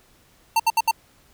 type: tone bursts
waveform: square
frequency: 902 Hz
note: A5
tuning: 43 cents sharp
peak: -16 dBFS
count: 4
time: 0.56-0.912 s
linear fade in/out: 5 ms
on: 37 ms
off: 68 ms
effects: pink hiss -57 dBFS RMS until 1.33 s